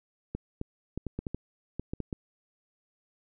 clicks, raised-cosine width 3 ms, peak -20 dBFS, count 11, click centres 0.35 / 0.614 / 0.976 / 1.067 / 1.19 / 1.268 / 1.346 / 1.796 / 1.935 / 2.003 / 2.128 s, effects none

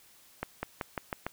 accelerating click train, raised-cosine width 0.5 ms, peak -17 dBFS, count 6, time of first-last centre 0.43-1.265 s, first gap 200 ms, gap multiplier 0.91, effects white hiss -59 dBFS RMS until 1.32 s

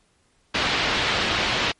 white low-pass noise, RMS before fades -23 dBFS, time 0.54-1.72 s, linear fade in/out 10 ms, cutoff 3900 Hz, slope 24 dB/octave, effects pink hiss -64 dBFS RMS until 1.79 s + MP3 48 kbps

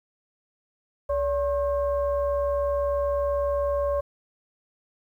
sine tone with frequency modulation, 571 Hz, D5, 49 cents flat, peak -22 dBFS, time 1.09-4.01 s, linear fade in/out 10 ms, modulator 507 Hz, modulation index 0.61, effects 10-bit

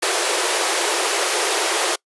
pink high-pass noise, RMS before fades -20 dBFS, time 0.02-1.96 s, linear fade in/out 10 ms, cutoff 340 Hz, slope 96 dB/octave, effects noise-tail reverb RT60 0.1 s tail -25 dB re dry + resampled to 24000 Hz

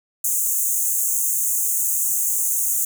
pink high-pass noise, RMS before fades -21 dBFS, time 0.24-2.85 s, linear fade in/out 5 ms, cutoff 6400 Hz, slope 96 dB/octave, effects none

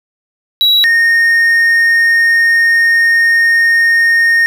triangle tone pair in turn, 3892 / 1844.8 Hz, B7 / A#6, -26 / -19 cents, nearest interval octave + minor second, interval 1293 cents, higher first, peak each -5 dBFS, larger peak neither, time 0.61-0.84 / 0.84-4.46 s, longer second, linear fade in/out 0 ms, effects 7-bit

